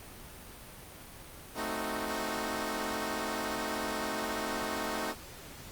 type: chord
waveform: 10% pulse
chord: A diminished seventh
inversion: none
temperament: equal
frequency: 220 / 261.6 / 311.1 / 370 Hz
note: A3 / C4 / Eb4 / Gb4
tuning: 0 / 0 / 0 / 0 cents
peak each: -29 / -32 / -29 / -33 dBFS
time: 1.54-5.15 s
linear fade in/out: 50 ms
effects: pink hiss -48 dBFS RMS until 5.71 s + Opus 32 kbps